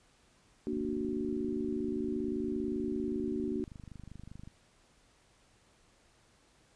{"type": "chord", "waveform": "sine", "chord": "Bb augmented", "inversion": "none", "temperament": "equal with one note detuned", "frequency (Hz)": [233.1, 293.7, 371.3], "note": ["Bb3", "D4", "F#4"], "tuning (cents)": [0, 0, 6], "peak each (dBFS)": -36, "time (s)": [0.67, 3.64], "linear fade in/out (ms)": 0}
{"type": "click train", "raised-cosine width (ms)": 5, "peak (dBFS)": -35, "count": 95, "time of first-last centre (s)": [0.73, 4.475], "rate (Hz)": 25.1}
{"effects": ["pink hiss -66 dBFS RMS until 6.75 s", "resampled to 22050 Hz"]}